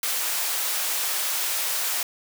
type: high-pass noise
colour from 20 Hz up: white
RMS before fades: -26 dBFS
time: 0.03-2.03 s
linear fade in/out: 2 ms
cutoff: 600 Hz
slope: 12 dB/octave
effects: none